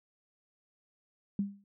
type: tone with exponential decay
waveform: sine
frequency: 200.1 Hz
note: G3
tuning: 36 cents sharp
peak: -25 dBFS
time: 1.39-1.64 s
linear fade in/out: 2 ms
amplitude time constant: 53 ms
effects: none